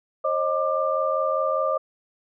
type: tone cluster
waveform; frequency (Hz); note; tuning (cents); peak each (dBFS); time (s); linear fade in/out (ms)
sine; 537 / 622 / 1189; C5 / D#5 / D6; +45 / -1 / +21; -25; 0.24-1.78; 10
effects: none